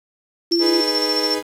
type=tone; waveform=sine; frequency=339.5 Hz; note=F4; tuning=49 cents flat; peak=-16 dBFS; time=0.51-0.81 s; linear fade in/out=10 ms
type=tone with tremolo; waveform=sine; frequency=5410 Hz; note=E8; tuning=44 cents sharp; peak=-17 dBFS; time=0.52-1.35 s; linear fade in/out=0 ms; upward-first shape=square; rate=14 Hz; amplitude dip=60%
type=chord; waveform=35% pulse; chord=G# minor; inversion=second; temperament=equal; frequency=311.1 / 415.3 / 493.9 Hz; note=D#4 / G#4 / B4; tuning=0 / 0 / 0 cents; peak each=-24 dBFS; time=0.59-1.43 s; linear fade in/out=50 ms
effects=resampled to 32000 Hz + 7-bit